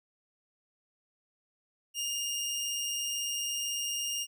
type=tone; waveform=20% pulse; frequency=2826 Hz; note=F7; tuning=20 cents sharp; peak=-27 dBFS; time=1.94-4.27 s; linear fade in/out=50 ms; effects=none